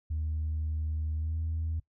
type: tone with pitch glide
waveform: sine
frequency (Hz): 77.78 to 80.52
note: D#2 to E2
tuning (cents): 0 to -40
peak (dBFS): -28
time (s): 0.1-1.8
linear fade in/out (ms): 10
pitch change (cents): +60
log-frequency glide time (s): 1.17-1.36
effects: noise-tail reverb RT60 0.1 s tail -21 dB re dry + tanh soft clip ceiling -26 dBFS